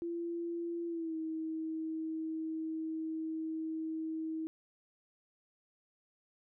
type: tone with pitch glide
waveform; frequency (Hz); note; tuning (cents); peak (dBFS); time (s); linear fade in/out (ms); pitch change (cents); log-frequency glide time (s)
sine; 340.1 to 319.2; F4 to D#4; -46 to +44; -35; 0.02-4.47; 0; -110; 0.87-1.16
effects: none